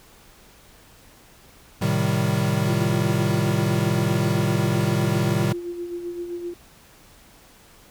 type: chord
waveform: square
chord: A half-diminished seventh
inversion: none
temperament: equal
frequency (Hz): 110 / 130.81 / 155.56 / 196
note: A2 / C3 / Eb3 / G3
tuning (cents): 0 / 0 / 0 / 0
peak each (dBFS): -26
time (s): 1.81-5.53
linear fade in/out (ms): 10
type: tone with tremolo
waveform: sine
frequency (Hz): 348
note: F4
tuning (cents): -6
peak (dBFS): -26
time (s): 2.67-6.54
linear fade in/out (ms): 5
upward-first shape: sine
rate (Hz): 7.7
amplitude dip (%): 50
effects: pink hiss -51 dBFS RMS until 7.9 s